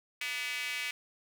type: tone with high-pass filter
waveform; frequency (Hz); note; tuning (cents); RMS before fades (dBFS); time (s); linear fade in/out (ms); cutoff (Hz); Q
square; 134.4; C3; +47; -36; 0.21-0.91; 2; 2300; 4
effects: none